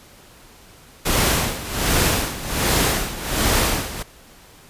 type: noise with tremolo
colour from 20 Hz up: pink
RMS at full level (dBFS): -17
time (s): 1.05-4.03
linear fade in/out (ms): 10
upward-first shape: sine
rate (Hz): 1.3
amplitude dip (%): 80
effects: pink hiss -47 dBFS RMS until 4.69 s + resampled to 32000 Hz